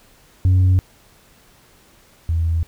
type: tone pair in turn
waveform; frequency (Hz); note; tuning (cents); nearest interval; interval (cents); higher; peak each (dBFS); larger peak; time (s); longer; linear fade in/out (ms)
sine; 92.5 / 82.41; F#2 / E2; 0 / 0; major second; 200; first; -8 / -15; first; 0.45-0.79 / 2.29-2.63; neither; 0
effects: tanh soft clip ceiling -10 dBFS + pink hiss -52 dBFS RMS until 2.67 s